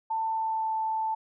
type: tone with pitch glide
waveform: sine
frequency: 891 to 881.8 Hz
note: A5 to A5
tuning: +22 to +4 cents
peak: -26 dBFS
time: 0.1-1.15 s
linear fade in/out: 10 ms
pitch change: -18 cents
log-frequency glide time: 0.3-0.74 s
effects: none